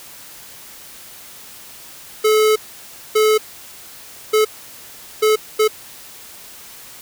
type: tone bursts at uneven times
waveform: square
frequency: 431.3 Hz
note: A4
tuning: 35 cents flat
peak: -12 dBFS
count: 5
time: 2.24-2.56 / 3.15-3.38 / 4.33-4.45 / 5.22-5.36 / 5.59-5.68 s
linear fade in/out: 10 ms
effects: white hiss -39 dBFS RMS until 7.01 s